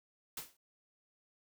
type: noise with exponential decay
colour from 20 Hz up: white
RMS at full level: -38 dBFS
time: 0.37-0.57 s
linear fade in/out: 5 ms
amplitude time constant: 42 ms
effects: none